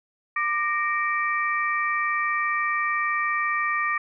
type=tone cluster; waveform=sine; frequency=1191 / 1857 / 2322 Hz; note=D6 / A#6 / D7; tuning=+24 / -7 / -20 cents; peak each=-25 / -26 / -29 dBFS; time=0.36-3.98 s; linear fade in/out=5 ms; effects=none